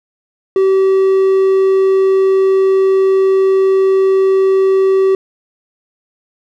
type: tone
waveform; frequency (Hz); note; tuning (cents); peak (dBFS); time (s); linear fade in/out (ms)
triangle; 383.9; G4; -36; -6; 0.56-5.15; 2
effects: none